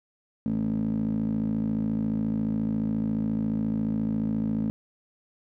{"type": "tone with band-pass filter", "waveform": "15% pulse", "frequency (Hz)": 54.3, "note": "A1", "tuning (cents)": -22, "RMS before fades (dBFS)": -27, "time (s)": [0.46, 4.7], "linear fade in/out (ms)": 0, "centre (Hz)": 240, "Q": 5.9, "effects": []}